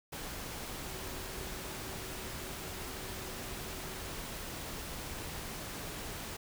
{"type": "tone in noise", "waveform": "sine", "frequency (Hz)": 376.4, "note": "F#4", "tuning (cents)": 30, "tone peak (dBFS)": -51, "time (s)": [0.85, 4.13], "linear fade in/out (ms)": 10, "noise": "pink", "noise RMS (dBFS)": -42, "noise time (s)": [0.12, 6.37], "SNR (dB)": -12, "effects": []}